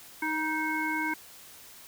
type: harmonic tone with a mistuned harmonic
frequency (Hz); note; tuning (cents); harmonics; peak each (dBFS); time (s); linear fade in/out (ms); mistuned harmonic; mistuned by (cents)
311.4; D#4; +2; 1 / 3 / 5 / 7; -33 / -33 / -33 / -33; 0.22-1.14; 5; 3; +25
effects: white hiss -50 dBFS RMS until 1.87 s